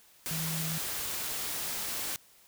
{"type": "tone in noise", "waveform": "sine", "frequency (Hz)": 161, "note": "E3", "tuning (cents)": -41, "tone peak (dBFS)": -34, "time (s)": [0.31, 0.78], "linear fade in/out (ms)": 0, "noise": "white", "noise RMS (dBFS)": -35, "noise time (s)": [0.26, 2.16], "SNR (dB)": -2, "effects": ["white hiss -60 dBFS RMS until 2.47 s"]}